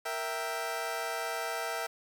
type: chord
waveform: 20% pulse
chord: E diminished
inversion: second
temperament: equal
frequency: 466.2 / 659.3 / 784 Hz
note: Bb4 / E5 / G5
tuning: 0 / 0 / 0 cents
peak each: -34 / -31 / -33 dBFS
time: 0.05-1.87 s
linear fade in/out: 10 ms
effects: 9-bit